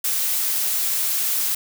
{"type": "noise", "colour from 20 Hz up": "blue", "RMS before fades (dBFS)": -22, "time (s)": [0.04, 1.55], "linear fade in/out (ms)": 5, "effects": []}